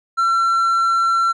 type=tone; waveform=triangle; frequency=1354 Hz; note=E6; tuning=46 cents sharp; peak=-12 dBFS; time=0.17-1.33 s; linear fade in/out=20 ms; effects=resampled to 22050 Hz